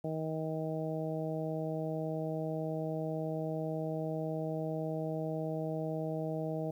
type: harmonic tone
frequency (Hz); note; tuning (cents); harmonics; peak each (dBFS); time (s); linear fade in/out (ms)
158.2; D#3; +29; 1 / 2 / 3 / 4 / 5; -37 / -40 / -40 / -39 / -47; 0.04-6.71; 5
effects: 11-bit